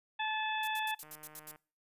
harmonic tone, 867 Hz, A5, 26 cents flat, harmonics 1 / 2 / 3 / 4, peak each -35 / -38 / -40 / -41 dBFS, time 0.19-0.95 s, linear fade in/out 10 ms
violet noise bursts, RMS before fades -42 dBFS, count 8, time 0.63-1.514 s, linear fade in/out 2 ms, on 44 ms, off 76 ms
click train, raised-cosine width 0.5 ms, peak -40 dBFS, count 82, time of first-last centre 1.03-1.559 s, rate 153 Hz
effects noise-tail reverb RT60 0.4 s tail -23 dB re dry + resampled to 32000 Hz

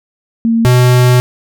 sine / square tone pair in turn, 228.4 / 124.61 Hz, A#3 / B2, -35 / +16 cents, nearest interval minor seventh, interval 1049 cents, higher first, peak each -8 / -6 dBFS, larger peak second, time 0.45-0.65 / 0.65-1.2 s, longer second, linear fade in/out 0 ms, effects none

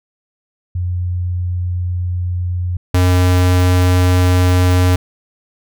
sine / square tone pair in turn, 89.2 / 90.45 Hz, F2 / F#2, +37 / -39 cents, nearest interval unison, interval 24 cents, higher second, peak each -16 / -10 dBFS, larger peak second, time 0.75-2.77 / 2.94-4.96 s, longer neither, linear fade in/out 5 ms, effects none

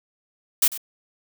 blue noise with echo, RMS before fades -17 dBFS, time 0.62-0.68 s, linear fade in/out 5 ms, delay 97 ms, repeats 1, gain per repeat -15 dB, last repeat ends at 0.777 s, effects none

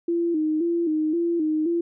sine tone with vibrato, 324.9 Hz, E4, 25 cents flat, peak -20 dBFS, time 0.08-1.81 s, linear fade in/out 5 ms, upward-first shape square, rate 1.9 Hz, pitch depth 81 cents each way, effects none

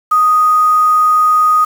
sine tone with quantisation, 1244.5 Hz, D#6, in tune, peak -7 dBFS, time 0.11-1.65 s, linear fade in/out 10 ms, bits 5, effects none

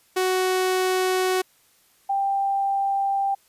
sawtooth / sine tone pair in turn, 371.6 / 789.1 Hz, F#4 / G5, +7 / +11 cents, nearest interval octave + minor second, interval 1304 cents, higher second, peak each -16 / -20 dBFS, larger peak first, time 0.16-1.42 / 2.09-3.35 s, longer neither, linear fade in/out 10 ms, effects white hiss -60 dBFS RMS until 3.48 s + resampled to 32000 Hz

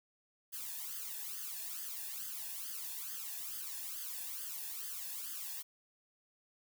blue noise with flanger, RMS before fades -43 dBFS, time 0.52-5.63 s, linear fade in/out 20 ms, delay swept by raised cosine 0.62 to 1.17 ms, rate 2.3 Hz, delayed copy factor +1, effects none

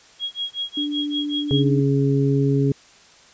sine tone with tremolo, 3297 Hz, G#7, 13 cents flat, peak -22 dBFS, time 0.19-1.69 s, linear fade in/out 50 ms, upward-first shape sine, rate 5.3 Hz, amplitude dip 100%
sine tone, 293.7 Hz, D4, in tune, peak -23 dBFS, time 0.77-1.8 s, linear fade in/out 5 ms
harmonic tone, 138.59 Hz, C#3, in tune, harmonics 1 / 2 / 3, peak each -18 / -21 / -23 dBFS, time 1.51-2.72 s, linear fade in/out 0 ms
effects white hiss -50 dBFS RMS until 3.33 s + resampled to 16000 Hz

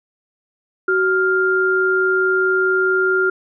sine tone pair together, 375.4 / 1400 Hz, F#4 / F6, +25 / +4 cents, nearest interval octave + major seventh, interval 2279 cents, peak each -17 / -16 dBFS, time 0.88-3.3 s, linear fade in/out 5 ms, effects none

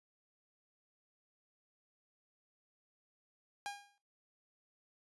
sawtooth tone with exponential decay, 810 Hz, G#5, 43 cents flat, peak -33 dBFS, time 3.66-3.98 s, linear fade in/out 0 ms, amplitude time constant 68 ms, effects noise-tail reverb RT60 0.3 s tail -18 dB re dry + resampled to 24000 Hz

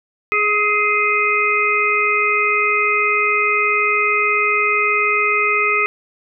harmonic tone with a mistuned harmonic, 416.8 Hz, G#4, 6 cents sharp, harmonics 1 / 3 / 5 / 6, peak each -23 / -19 / -19 / -18 dBFS, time 0.32-5.86 s, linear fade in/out 0 ms, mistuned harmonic 3, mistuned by +19 cents, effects none

